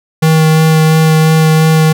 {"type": "tone with vibrato", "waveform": "square", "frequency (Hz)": 158.3, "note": "D#3", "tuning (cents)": 30, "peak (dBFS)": -6, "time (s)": [0.22, 1.93], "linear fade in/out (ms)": 10, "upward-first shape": "sine", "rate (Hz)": 2.9, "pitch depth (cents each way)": 10, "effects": []}